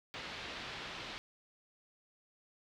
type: low-pass noise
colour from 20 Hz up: white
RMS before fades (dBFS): -45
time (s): 0.14-1.18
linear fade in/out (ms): 0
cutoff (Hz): 4000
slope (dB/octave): 24
effects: none